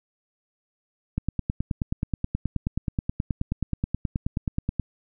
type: click train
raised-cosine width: 5 ms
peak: -12 dBFS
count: 35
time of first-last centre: 1.18-4.797 s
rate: 9.4 Hz
effects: none